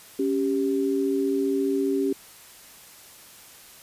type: tone pair together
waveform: sine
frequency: 277.2 / 392 Hz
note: C#4 / G4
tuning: 0 / 0 cents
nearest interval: tritone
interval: 600 cents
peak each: -24 dBFS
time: 0.19-2.13 s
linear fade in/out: 5 ms
effects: white hiss -48 dBFS RMS until 3.82 s + resampled to 32000 Hz